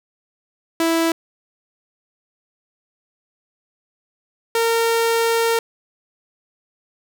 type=tone pair in turn; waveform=sawtooth; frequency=329.6 / 459.3 Hz; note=E4 / A#4; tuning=0 / -26 cents; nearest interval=tritone; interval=574 cents; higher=second; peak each=-12 dBFS; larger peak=neither; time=0.8-1.12 / 4.55-5.59 s; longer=second; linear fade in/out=2 ms; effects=none